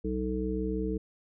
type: harmonic tone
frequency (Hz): 63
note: B1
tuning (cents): +35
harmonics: 1 / 3 / 5 / 7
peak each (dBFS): -34 / -34 / -34 / -34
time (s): 0.04-0.98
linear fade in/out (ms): 10
effects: none